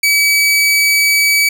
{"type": "tone", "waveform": "sawtooth", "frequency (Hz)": 2285, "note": "D7", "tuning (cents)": -48, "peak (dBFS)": -6, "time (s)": [0.03, 1.49], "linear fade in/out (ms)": 5, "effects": []}